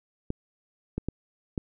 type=clicks; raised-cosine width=3 ms; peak=-16 dBFS; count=4; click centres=0.304 / 0.98 / 1.086 / 1.578 s; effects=none